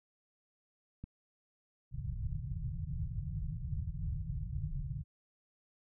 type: click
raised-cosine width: 5 ms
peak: -31 dBFS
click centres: 1.04 s
type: low-pass noise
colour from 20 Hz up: white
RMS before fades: -38 dBFS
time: 1.91-5.04 s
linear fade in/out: 50 ms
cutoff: 160 Hz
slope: 96 dB/octave
effects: none